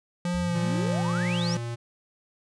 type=tone with vibrato; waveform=square; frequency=174.61 Hz; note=F3; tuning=in tune; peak=-26 dBFS; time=0.25-1.57 s; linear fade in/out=2 ms; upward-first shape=sine; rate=2.2 Hz; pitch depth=23 cents each way
type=exponential sweep; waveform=sine; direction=up; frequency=63.3 to 5980 Hz; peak=-32 dBFS; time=0.34-1.55 s; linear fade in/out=5 ms
type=tone with pitch glide; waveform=square; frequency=116.54 to 117.89 Hz; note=A#2 to A#2; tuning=0 to +20 cents; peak=-31 dBFS; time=0.54-1.76 s; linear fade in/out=20 ms; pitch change=+20 cents; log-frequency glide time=0.66-1.11 s
effects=resampled to 22050 Hz